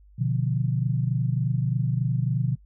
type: chord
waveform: sine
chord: B diminished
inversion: none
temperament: equal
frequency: 123.47 / 146.83 / 174.61 Hz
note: B2 / D3 / F3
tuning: 0 / 0 / 0 cents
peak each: -24 / -26 / -30 dBFS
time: 0.18-2.56 s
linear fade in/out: 20 ms
effects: noise-tail reverb RT60 0.1 s tail -25 dB re dry + added 50 Hz sine -50 dBFS peak until 2.65 s